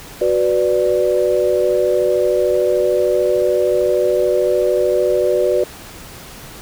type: chord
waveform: sine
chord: B minor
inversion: second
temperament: equal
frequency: 370 / 493.9 / 587.3 Hz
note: F#4 / B4 / D5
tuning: 0 / 0 / 0 cents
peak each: -17 dBFS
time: 0.21-5.64 s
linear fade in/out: 5 ms
effects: pink hiss -36 dBFS RMS until 6.61 s